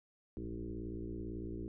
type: tone with frequency modulation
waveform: sine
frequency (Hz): 197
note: G3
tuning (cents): +9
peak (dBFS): -39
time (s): 0.37-1.68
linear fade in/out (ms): 0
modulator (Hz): 58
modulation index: 3.3
effects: none